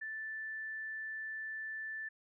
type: tone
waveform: sine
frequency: 1760 Hz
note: A6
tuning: in tune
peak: -39 dBFS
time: 0.01-2.09 s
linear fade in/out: 10 ms
effects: none